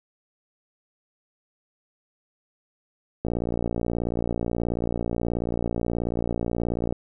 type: click train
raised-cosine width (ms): 2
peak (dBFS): -13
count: 216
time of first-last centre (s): 3.25-6.925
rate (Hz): 58.5
effects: none